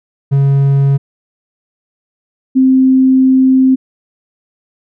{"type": "tone pair in turn", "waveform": ["triangle", "sine"], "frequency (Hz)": [138.59, 261.6], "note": ["C#3", "C4"], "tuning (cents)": [0, 0], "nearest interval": "major seventh", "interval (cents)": 1100, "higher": "second", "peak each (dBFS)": -5, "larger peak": "neither", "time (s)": [[0.31, 0.98], [2.55, 3.76]], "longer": "second", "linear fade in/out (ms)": 20, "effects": []}